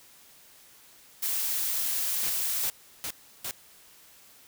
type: noise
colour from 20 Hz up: blue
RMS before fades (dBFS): -29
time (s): 1.22-2.7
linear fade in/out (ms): 10
type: noise bursts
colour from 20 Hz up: white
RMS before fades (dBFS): -34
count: 4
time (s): 2.23-3.51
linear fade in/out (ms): 0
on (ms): 65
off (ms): 340
effects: white hiss -55 dBFS RMS until 4.47 s